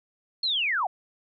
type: linear sweep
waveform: sine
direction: down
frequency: 4323 to 667 Hz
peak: -23 dBFS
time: 0.43-0.87 s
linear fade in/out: 5 ms
effects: none